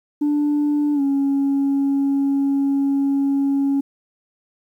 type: tone with pitch glide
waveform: sine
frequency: 293.7 to 277.2 Hz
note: D4 to C#4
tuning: 0 to 0 cents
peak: -14 dBFS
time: 0.21-3.81 s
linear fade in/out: 10 ms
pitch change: -100 cents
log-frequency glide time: 0.94-1.01 s
effects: tanh soft clip ceiling -14 dBFS + 9-bit